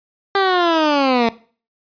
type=linear sweep; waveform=15% pulse; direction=down; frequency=398.6 to 224.8 Hz; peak=-7 dBFS; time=0.35-1.29 s; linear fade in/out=2 ms; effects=noise-tail reverb RT60 0.4 s tail -19 dB re dry + resampled to 11025 Hz